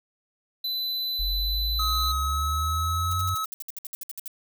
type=tone; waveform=square; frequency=4008 Hz; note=B7; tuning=25 cents sharp; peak=-27 dBFS; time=0.64-2.12 s; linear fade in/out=5 ms
type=linear sweep; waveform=sine; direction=up; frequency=45.57 to 93.2 Hz; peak=-26 dBFS; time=1.19-3.35 s; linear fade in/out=10 ms
type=tone with pitch glide; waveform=square; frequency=1270 to 1289.2 Hz; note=D#6 to E6; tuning=+35 to -39 cents; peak=-27 dBFS; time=1.79-3.45 s; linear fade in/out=5 ms; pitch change=+26 cents; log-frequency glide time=2.1-2.41 s
type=noise bursts; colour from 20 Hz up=violet; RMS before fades=-35 dBFS; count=15; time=3.11-4.278 s; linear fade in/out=0 ms; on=20 ms; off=62 ms
effects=none